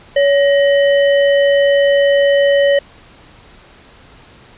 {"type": "tone with sample-and-hold", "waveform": "sine", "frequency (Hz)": 563, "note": "C#5", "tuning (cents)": 27, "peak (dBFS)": -8, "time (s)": [0.16, 2.79], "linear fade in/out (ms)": 5, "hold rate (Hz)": 2450, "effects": ["pink hiss -43 dBFS RMS until 4.57 s", "resampled to 8000 Hz"]}